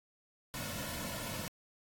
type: noise with comb filter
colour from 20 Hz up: pink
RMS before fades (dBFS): -40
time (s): 0.54-1.48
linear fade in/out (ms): 0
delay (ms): 2.5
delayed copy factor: -0.8
effects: AAC 64 kbps